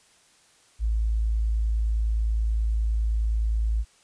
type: tone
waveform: sine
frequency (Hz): 54.8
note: A1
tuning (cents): -6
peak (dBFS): -21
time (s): 0.79-3.85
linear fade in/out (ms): 50
effects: white hiss -59 dBFS RMS until 4.03 s + resampled to 22050 Hz